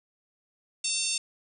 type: harmonic tone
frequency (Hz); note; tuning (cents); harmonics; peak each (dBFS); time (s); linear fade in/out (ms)
903; A5; +45; 3 / 4 / 5 / 6 / 7 / 8 / 9 / 10; -35 / -35 / -35 / -35 / -35 / -35 / -35 / -35; 0.84-1.18; 5
effects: none